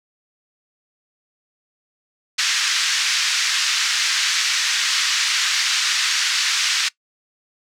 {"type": "band-pass noise", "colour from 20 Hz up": "white", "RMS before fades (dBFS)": -20, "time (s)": [2.38, 6.89], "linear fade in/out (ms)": 10, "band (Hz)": [1400, 6000], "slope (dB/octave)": 24, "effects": ["noise-tail reverb RT60 0.1 s tail -21 dB re dry"]}